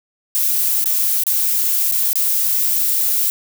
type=noise with dropouts; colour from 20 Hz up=violet; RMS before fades=-17 dBFS; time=0.35-3.3 s; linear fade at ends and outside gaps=0 ms; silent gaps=0.841-0.858 / 1.236-1.267 / 1.913-1.922 / 2.131-2.156 s; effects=none